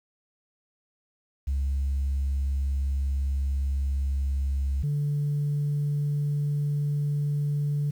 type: tone pair in turn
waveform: sine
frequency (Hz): 68.7 / 145.57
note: C#2 / D3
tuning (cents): -15 / -15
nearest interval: octave + minor second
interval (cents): 1300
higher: second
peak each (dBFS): -22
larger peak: neither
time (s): 1.47-4.83 / 4.83-7.91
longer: first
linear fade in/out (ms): 10
effects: tanh soft clip ceiling -21 dBFS + 9-bit